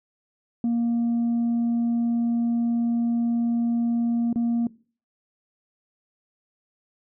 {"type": "tone with dropouts", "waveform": "sine", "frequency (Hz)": 234.6, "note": "A#3", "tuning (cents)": 11, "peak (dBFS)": -18, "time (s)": [0.64, 4.67], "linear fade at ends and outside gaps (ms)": 2, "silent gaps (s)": [4.329, 4.358], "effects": ["noise-tail reverb RT60 0.4 s tail -21 dB re dry", "tanh soft clip ceiling -19 dBFS"]}